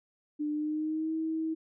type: tone with pitch glide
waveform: sine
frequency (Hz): 298.6 to 320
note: D4 to D#4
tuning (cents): +29 to +49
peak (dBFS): -29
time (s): 0.39-1.55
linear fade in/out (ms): 20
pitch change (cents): +120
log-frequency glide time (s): 0.5-1.13
effects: none